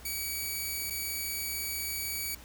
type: tone with dropouts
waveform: 5% pulse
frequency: 2278 Hz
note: C#7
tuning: 47 cents sharp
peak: -23 dBFS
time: 0.05-2.35 s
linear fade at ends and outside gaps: 5 ms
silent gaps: 0.901-0.905 s
effects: added 60 Hz sine -50 dBFS peak until 2.44 s + pink hiss -52 dBFS RMS until 2.44 s